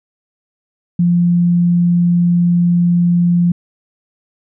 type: tone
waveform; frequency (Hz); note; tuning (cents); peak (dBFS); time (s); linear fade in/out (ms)
sine; 174; F3; -6; -9; 0.99-3.52; 5
effects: none